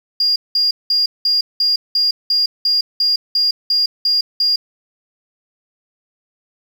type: tone bursts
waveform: triangle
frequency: 4824 Hz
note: D8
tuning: 46 cents sharp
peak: -9 dBFS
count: 13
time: 0.2-4.56 s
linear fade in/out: 5 ms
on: 160 ms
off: 190 ms
effects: tanh soft clip ceiling -10 dBFS + 7-bit